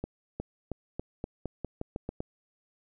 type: accelerating click train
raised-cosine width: 2 ms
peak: -20 dBFS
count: 11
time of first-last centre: 0.04-2.204 s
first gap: 360 ms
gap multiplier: 0.88
effects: none